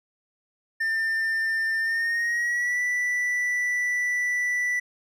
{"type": "tone with pitch glide", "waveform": "triangle", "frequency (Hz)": [1796, 1969.9], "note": ["A6", "B6"], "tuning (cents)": [35, -5], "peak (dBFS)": -21, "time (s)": [0.8, 4.8], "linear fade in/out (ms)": 10, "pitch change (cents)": 160, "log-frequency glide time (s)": [1.8, 2.81], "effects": []}